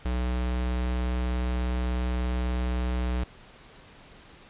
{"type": "tone", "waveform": "square", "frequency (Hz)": 61.74, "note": "B1", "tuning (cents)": 0, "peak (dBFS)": -26, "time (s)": [0.05, 3.24], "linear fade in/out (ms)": 5, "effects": ["pink hiss -51 dBFS RMS until 4.49 s", "resampled to 8000 Hz"]}